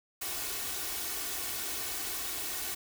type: noise with comb filter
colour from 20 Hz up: white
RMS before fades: -36 dBFS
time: 0.21-2.75 s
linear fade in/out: 10 ms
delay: 2.7 ms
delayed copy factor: +0.65
effects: none